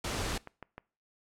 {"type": "noise", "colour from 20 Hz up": "pink", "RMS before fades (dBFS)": -34, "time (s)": [0.04, 0.38], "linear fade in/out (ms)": 5}
{"type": "click train", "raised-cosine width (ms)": 0.5, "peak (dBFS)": -28, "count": 4, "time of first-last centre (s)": [0.32, 0.78], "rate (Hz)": 6.52}
{"effects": ["noise-tail reverb RT60 0.4 s tail -23 dB re dry", "low-pass 9000 Hz 12 dB/octave"]}